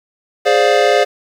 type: chord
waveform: square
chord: D half-diminished seventh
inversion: second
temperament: equal with one note detuned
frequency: 415.3 / 523.3 / 587.3 / 704.9 Hz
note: Ab4 / C5 / D5 / F5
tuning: 0 / 0 / 0 / +16 cents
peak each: -16 dBFS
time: 0.45-1.05 s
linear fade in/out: 20 ms
effects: low-pass 5000 Hz 12 dB/octave + 7-bit